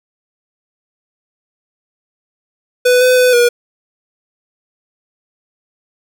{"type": "tone with pitch steps", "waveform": "square", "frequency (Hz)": [496.9, 505, 501, 480.7], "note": ["B4", "B4", "B4", "B4"], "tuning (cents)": [11, 39, 25, -47], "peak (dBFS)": -8, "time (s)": [2.85, 3.49], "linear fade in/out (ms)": 10, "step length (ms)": 160, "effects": []}